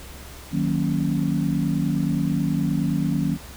sine chord, D# minor seventh, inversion none, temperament equal, 155.56 / 185 / 233.1 / 277.2 Hz, D#3 / F#3 / A#3 / C#4, 0 / 0 / 0 / 0 cents, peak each -24 / -25 / -27 / -26 dBFS, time 0.51-3.38 s, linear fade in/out 50 ms, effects added 68 Hz sine -42 dBFS peak until 3.56 s + pink hiss -42 dBFS RMS until 3.56 s

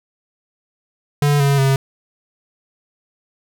square tone with pitch steps, 145 / 140.14 / 135.45 Hz, D3 / C#3 / C#3, -22 / +19 / -40 cents, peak -13 dBFS, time 1.22-1.76 s, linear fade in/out 2 ms, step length 180 ms, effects none

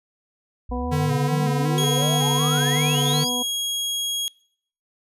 sine exponential sweep, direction up, 55 to 5100 Hz, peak -28 dBFS, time 0.69-3.29 s, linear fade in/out 5 ms
harmonic tone, 246.9 Hz, B3, in tune, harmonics 1 / 2 / 3 / 4, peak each -28 / -31 / -33 / -34 dBFS, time 0.71-3.43 s, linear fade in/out 10 ms
square tone with vibrato, 146.83 Hz, D3, in tune, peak -21 dBFS, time 0.91-3.25 s, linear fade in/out 20 ms, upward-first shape square, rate 2.7 Hz, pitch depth 38 cents each way
sawtooth tone, 3300 Hz, G#7, 12 cents flat, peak -20 dBFS, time 1.78-4.28 s, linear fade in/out 0 ms
effects noise-tail reverb RT60 0.6 s tail -24 dB re dry + resampled to 32000 Hz

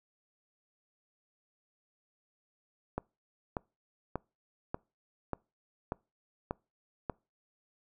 click train, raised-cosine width 1 ms, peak -19 dBFS, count 8, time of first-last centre 2.98-7.098 s, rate 1.7 Hz, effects noise-tail reverb RT60 0.3 s tail -26 dB re dry

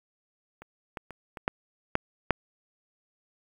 clicks, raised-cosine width 0.5 ms, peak -30 / -20 / -26 / -24 / -10 / -8 / -6 dBFS, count 7, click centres 0.62 / 0.972 / 1.107 / 1.372 / 1.479 / 1.954 / 2.307 s, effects 8-bit

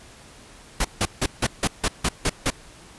pink noise bursts, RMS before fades -21 dBFS, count 9, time 0.8-2.503 s, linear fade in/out 5 ms, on 47 ms, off 160 ms, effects pink hiss -47 dBFS RMS until 2.98 s + resampled to 24000 Hz

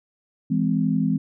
sine chord, E augmented, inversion none, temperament just, 164.81 / 206 / 257.5 Hz, E3 / G#3 / B#3, 0 / -14 / -28 cents, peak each -23 dBFS, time 0.5-1.18 s, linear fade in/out 10 ms, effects none

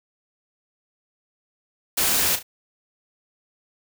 white noise with echo, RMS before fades -21 dBFS, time 1.97-2.36 s, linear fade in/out 10 ms, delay 35 ms, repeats 2, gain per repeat -10 dB, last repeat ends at 2.43 s, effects none

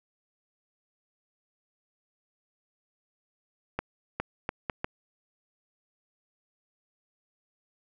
accelerating click train, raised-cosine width 0.5 ms, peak -14 dBFS, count 5, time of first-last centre 3.79-4.845 s, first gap 410 ms, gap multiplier 0.71, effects none

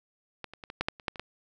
clicks, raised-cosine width 0.3 ms, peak -21 / -28 / -26 / -23 / -12 / -11 / -30 / -12 / -28 / -19 dBFS, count 10, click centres 0.443 / 0.536 / 0.638 / 0.701 / 0.81 / 0.885 / 0.998 / 1.082 / 1.158 / 1.196 s, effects none

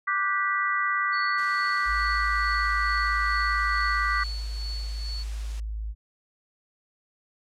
sine chord, G major seventh, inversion second, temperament just, 1176 / 1470 / 1568 / 1960 Hz, D6 / F#6 / G6 / B6, +2 / -12 / 0 / -14 cents, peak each -26 / -32 / -32 / -27 dBFS, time 0.07-4.24 s, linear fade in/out 10 ms
sine tone with tremolo, 4435 Hz, C#8, in tune, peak -34 dBFS, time 1.12-5.24 s, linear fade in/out 20 ms, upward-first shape sine, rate 2.3 Hz, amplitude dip 60%
white noise, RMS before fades -45 dBFS, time 1.38-5.6 s, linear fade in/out 2 ms
sine tone, 53.6 Hz, A1, 45 cents flat, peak -29 dBFS, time 1.85-5.95 s, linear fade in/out 50 ms
effects low-pass 7000 Hz 12 dB/octave

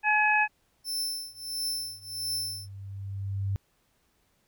harmonic tone, 848 Hz, G#5, 36 cents sharp, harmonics 1 / 2 / 3, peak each -25 / -25 / -25 dBFS, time 0.03-0.48 s, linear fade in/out 50 ms
sawtooth tone with tremolo, 5320 Hz, E8, 15 cents sharp, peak -25 dBFS, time 0.84-2.69 s, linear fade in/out 50 ms, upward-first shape triangle, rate 1.5 Hz, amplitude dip 95%
sine tone with exponential growth, 98.3 Hz, G2, 5 cents sharp, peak -25 dBFS, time 1.26-3.56 s, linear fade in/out 0 ms, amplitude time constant 500 ms
effects pink hiss -70 dBFS RMS until 4.47 s

